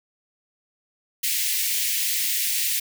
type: high-pass noise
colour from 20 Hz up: white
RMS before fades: -24 dBFS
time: 1.23-2.8 s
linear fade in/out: 10 ms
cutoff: 1900 Hz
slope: 48 dB/octave
effects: none